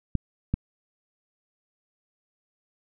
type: clicks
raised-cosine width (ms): 5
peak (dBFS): -11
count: 2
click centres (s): 0.153 / 0.54
effects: none